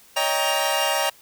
sawtooth tone cluster, 564 / 631 / 790 / 935 / 2808 Hz, C#5 / D#5 / G5 / A#5 / F7, +30 / +24 / +13 / +5 / +9 cents, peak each -23 dBFS, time 0.16-1.1 s, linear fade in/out 10 ms, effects white hiss -52 dBFS RMS until 1.21 s

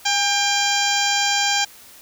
harmonic tone with a mistuned harmonic, 796 Hz, G5, 26 cents sharp, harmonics 1 / 2 / 3 / 4 / 5 / 6 / 7 / 8 / 9, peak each -23 / -25 / -26 / -24 / -29 / -27 / -27 / -30 / -27 dBFS, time 0.05-1.65 s, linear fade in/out 10 ms, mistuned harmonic 1, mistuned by +39 cents, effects white hiss -45 dBFS RMS until 2.01 s

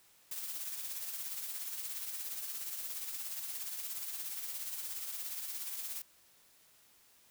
blue noise with tremolo, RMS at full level -39 dBFS, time 0.31-6.02 s, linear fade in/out 5 ms, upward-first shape triangle, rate 17 Hz, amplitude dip 50%, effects white hiss -65 dBFS RMS until 7.3 s

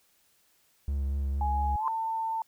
triangle tone with vibrato, 69.3 Hz, C#2, in tune, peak -25 dBFS, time 0.88-1.76 s, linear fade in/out 0 ms, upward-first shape triangle, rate 4.3 Hz, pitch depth 30 cents each way
sine tone with pitch glide, 836 to 896 Hz, G#5 to A5, +11 to +31 cents, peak -28 dBFS, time 1.41-2.42 s, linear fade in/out 2 ms, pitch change +120 cents, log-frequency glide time 1.77-1.85 s
sine tone with exponential growth, 1035 Hz, C6, 19 cents flat, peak -22 dBFS, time 1.77-1.88 s, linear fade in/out 1 ms, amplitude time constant 22 ms
effects white hiss -67 dBFS RMS until 2.47 s

